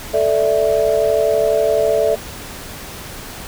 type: chord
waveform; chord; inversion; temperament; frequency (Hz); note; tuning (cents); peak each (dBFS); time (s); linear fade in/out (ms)
sine; A suspended fourth; none; equal; 440 / 587.3 / 659.3; A4 / D5 / E5; 0 / 0 / 0; -17; 0.13-2.16; 20
effects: pink hiss -32 dBFS RMS until 3.47 s